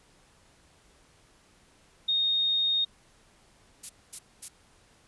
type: tone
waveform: sine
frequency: 3704 Hz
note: A#7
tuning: 12 cents flat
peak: -23 dBFS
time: 2.08-2.85 s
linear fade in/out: 10 ms
type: noise bursts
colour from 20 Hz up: violet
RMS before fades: -34 dBFS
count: 3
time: 3.83-4.485 s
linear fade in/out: 10 ms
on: 65 ms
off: 230 ms
effects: pink hiss -61 dBFS RMS until 5.07 s + resampled to 24000 Hz